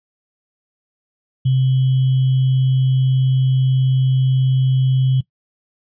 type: tone with sample-and-hold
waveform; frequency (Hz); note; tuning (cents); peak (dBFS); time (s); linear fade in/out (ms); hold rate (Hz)
sine; 130.81; C3; 0; -12; 1.45-5.21; 10; 3150
effects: noise-tail reverb RT60 0.1 s tail -19 dB re dry + resampled to 11025 Hz